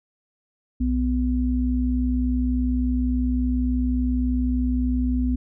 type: tone pair together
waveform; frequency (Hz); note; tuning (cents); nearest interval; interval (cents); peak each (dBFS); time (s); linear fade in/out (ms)
sine; 61.74 / 251; B1 / B3; 0 / +28; 2 octaves; 2428; -22; 0.8-5.36; 10
effects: none